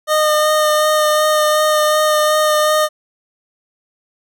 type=tone with vibrato; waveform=25% pulse; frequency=611 Hz; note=D#5; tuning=32 cents flat; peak=-8 dBFS; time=0.07-2.89 s; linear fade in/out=50 ms; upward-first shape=sine; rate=2.7 Hz; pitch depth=13 cents each way; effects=none